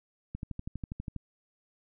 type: click train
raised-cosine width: 5 ms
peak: -24 dBFS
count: 11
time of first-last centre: 0.35-1.163 s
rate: 12.3 Hz
effects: none